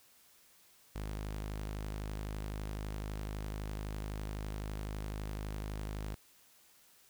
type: tone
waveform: sawtooth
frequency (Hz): 51.91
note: G#1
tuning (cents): 0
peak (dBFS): -34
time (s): 0.95-6.15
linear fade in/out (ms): 10
effects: white hiss -64 dBFS RMS until 7.09 s